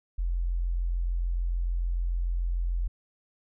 sine tone, 43.4 Hz, F1, 10 cents flat, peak -25 dBFS, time 0.18-2.88 s, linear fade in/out 10 ms, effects none

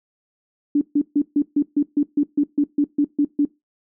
sine tone bursts, 290 Hz, D4, 22 cents flat, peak -13 dBFS, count 14, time 0.75-3.452 s, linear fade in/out 5 ms, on 63 ms, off 140 ms, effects noise-tail reverb RT60 0.2 s tail -20 dB re dry

